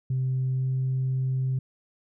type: tone with pitch glide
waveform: sine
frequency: 130 to 130.75 Hz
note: C3 to C3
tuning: -11 to -1 cents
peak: -22 dBFS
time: 0.1-1.59 s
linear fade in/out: 5 ms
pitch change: +10 cents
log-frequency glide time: 0.54-0.66 s
effects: tanh soft clip ceiling -20 dBFS